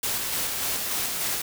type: noise with tremolo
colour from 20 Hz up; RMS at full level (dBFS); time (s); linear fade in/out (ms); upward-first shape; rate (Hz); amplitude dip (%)
white; -27; 0.03-1.42; 5; square; 3.4; 25
effects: none